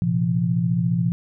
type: chord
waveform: sine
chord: Bb suspended second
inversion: none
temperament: equal with one note detuned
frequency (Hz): 116.54 / 130.81 / 171.02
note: Bb2 / C3 / F3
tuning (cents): 0 / 0 / -36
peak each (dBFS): -24 / -25 / -20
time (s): 0.02-1.12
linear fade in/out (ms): 0
effects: none